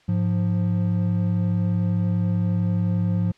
triangle tone pair together, 104.59 / 175.9 Hz, G#2 / F3, +13 / +13 cents, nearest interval major sixth, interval 900 cents, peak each -20 dBFS, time 0.08-3.32 s, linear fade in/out 10 ms, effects white hiss -58 dBFS RMS until 3.37 s + low-pass 4000 Hz 12 dB/octave

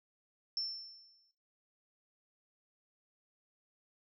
sine tone with exponential decay, 5370 Hz, E8, 31 cents sharp, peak -31 dBFS, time 0.57-1.31 s, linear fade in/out 1 ms, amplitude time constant 160 ms, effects noise-tail reverb RT60 0.4 s tail -21 dB re dry

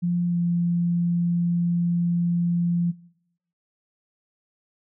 sine tone with pitch glide, 174.6 to 172.59 Hz, F3 to F3, 0 to -20 cents, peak -20 dBFS, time 0.02-2.92 s, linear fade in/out 20 ms, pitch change -20 cents, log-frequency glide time 0.27-0.37 s, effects noise-tail reverb RT60 0.8 s tail -22 dB re dry

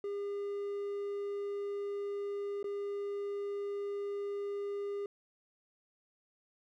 triangle tone with dropouts, 404.2 Hz, G#4, 47 cents flat, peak -33 dBFS, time 0.04-5.06 s, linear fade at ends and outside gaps 2 ms, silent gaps 2.629-2.642 s, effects none

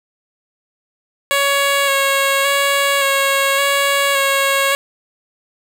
10% pulse tone with vibrato, 554.4 Hz, C#5, in tune, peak -5 dBFS, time 1.31-4.75 s, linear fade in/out 0 ms, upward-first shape square, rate 0.88 Hz, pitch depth 16 cents each way, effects none

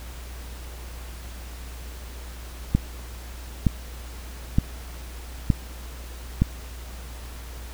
click train, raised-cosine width 5 ms, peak -5 dBFS, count 5, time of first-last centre 2.75-6.42 s, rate 1.09 Hz, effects added 60 Hz sine -36 dBFS peak until 7.73 s + pink hiss -44 dBFS RMS until 7.73 s

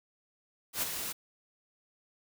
white noise with ADSR envelope, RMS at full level -30 dBFS, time 0.73-1.13 s, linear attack 93 ms, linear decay 21 ms, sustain -7 dB, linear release 16 ms, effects none

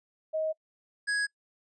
sine / square tone pair in turn, 630 / 1663.1 Hz, D#5 / G#6, +21 / +2 cents, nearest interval octave + perfect fourth, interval 1681 cents, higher second, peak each -27 dBFS, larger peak neither, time 0.33-0.53 / 1.07-1.27 s, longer neither, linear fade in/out 20 ms, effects noise-tail reverb RT60 0.1 s tail -25 dB re dry + resampled to 22050 Hz

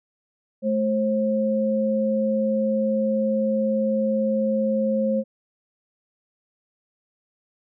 sine tone pair together, 216.2 / 534 Hz, A3 / C5, -30 / +35 cents, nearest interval octave + major third, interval 1565 cents, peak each -22 dBFS, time 0.62-5.24 s, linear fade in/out 50 ms, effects none

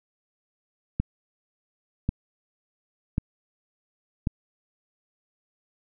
click train, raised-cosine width 5 ms, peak -11 dBFS, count 4, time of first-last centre 1-4.272 s, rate 0.917 Hz, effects none

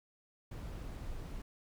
brown noise, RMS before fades -43 dBFS, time 0.51-1.42 s, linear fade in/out 5 ms, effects none

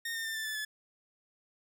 sawtooth tone with pitch steps, 1841 / 1816.7 / 1792.7 / 1769.1 / 1745.7 / 1722.7 Hz, A#6 / A#6 / A6 / A6 / A6 / A6, -22 / -45 / +32 / +9 / -14 / -37 cents, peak -31 dBFS, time 0.05-0.65 s, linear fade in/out 5 ms, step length 100 ms, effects none

